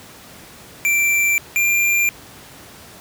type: tone pair in turn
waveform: square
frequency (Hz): 2349 / 2385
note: D7 / D7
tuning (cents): 0 / +26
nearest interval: unison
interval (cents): 26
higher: second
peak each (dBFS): -15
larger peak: neither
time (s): 0.85-1.38 / 1.56-2.09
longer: neither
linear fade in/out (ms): 0
effects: pink hiss -41 dBFS RMS until 3 s + high-pass 80 Hz 12 dB/octave